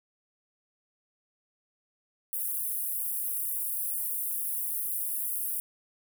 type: high-pass noise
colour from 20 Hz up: pink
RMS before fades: -32 dBFS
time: 2.33-5.6 s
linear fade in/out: 0 ms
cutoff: 10000 Hz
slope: 48 dB/octave
effects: none